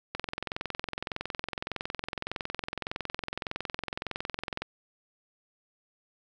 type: click train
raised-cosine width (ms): 0.3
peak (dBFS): -16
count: 98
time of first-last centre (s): 0.15-4.62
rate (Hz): 21.7
effects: none